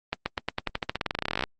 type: accelerating click train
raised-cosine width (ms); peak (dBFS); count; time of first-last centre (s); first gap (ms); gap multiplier
0.3; -10; 26; 0.13-1.438; 130; 0.91
effects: Opus 24 kbps